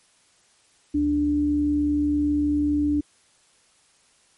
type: tone pair together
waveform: sine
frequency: 73.42 / 293.9 Hz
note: D2 / D4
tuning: 0 / +1 cents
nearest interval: 2 octaves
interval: 2401 cents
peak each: -30 / -19 dBFS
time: 0.94-3.01 s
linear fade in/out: 10 ms
effects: white hiss -60 dBFS RMS until 4.37 s + MP3 48 kbps